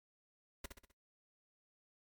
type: noise with echo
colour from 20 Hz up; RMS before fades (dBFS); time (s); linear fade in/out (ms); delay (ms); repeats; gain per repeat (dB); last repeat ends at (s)
pink; -43; 0.64-0.66; 5; 64; 4; -6; 0.916
effects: noise-tail reverb RT60 0.1 s tail -18 dB re dry + MP3 96 kbps